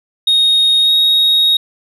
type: tone with pitch glide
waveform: sine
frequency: 3729 to 3761 Hz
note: A#7 to A#7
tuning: 0 to +15 cents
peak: -6 dBFS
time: 0.27-1.57 s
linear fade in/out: 5 ms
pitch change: +15 cents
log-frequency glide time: 0.81-0.91 s
effects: tanh soft clip ceiling -7 dBFS